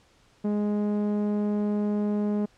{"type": "tone with low-pass filter", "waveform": "sawtooth", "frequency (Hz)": 207.7, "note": "G#3", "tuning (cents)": 0, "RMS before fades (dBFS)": -26, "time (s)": [0.44, 2.46], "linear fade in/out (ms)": 10, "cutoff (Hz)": 550, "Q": 0.6, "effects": ["pink hiss -61 dBFS RMS until 2.57 s", "low-pass 7000 Hz 12 dB/octave"]}